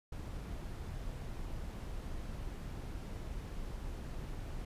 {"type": "noise", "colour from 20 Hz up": "brown", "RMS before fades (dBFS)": -42, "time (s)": [0.12, 4.65], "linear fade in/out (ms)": 5, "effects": ["resampled to 32000 Hz"]}